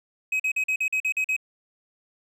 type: tone bursts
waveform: triangle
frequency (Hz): 2538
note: D#7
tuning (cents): +34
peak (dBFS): -20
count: 9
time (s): 0.32-1.365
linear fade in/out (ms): 5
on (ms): 77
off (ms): 44
effects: none